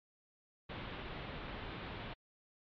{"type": "low-pass noise", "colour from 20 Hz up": "pink", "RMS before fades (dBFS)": -45, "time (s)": [0.69, 2.14], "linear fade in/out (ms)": 10, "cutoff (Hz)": 3800, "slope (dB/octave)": 48, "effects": ["MP3 48 kbps"]}